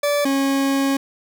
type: tone pair in turn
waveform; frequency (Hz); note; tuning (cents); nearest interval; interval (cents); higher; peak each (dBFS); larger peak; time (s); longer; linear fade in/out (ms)
40% pulse; 580 / 273.7; D5 / C#4; -22 / -22; octave + minor second; 1300; first; -16; neither; 0.03-0.25 / 0.25-0.97; second; 5
effects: none